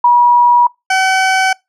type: tone pair in turn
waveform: sine / 20% pulse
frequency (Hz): 965 / 759.1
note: B5 / F#5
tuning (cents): -40 / +44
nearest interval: major third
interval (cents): 416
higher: first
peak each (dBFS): -5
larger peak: neither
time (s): 0.04-0.67 / 0.9-1.53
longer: neither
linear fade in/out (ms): 5
effects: noise-tail reverb RT60 0.2 s tail -24 dB re dry + low-pass 7000 Hz 12 dB/octave